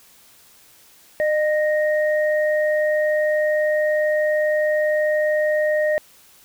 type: tone pair together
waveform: sine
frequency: 608.8 / 1864.7 Hz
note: D#5 / A#6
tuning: -38 / 0 cents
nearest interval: octave + perfect fifth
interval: 1938 cents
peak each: -17 / -25 dBFS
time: 1.2-5.98 s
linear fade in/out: 0 ms
effects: white hiss -51 dBFS RMS until 6.44 s